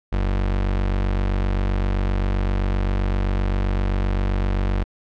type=tone; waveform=35% pulse; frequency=47.68 Hz; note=G1; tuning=47 cents flat; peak=-17 dBFS; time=0.12-4.84 s; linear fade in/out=10 ms; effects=low-pass 3000 Hz 12 dB/octave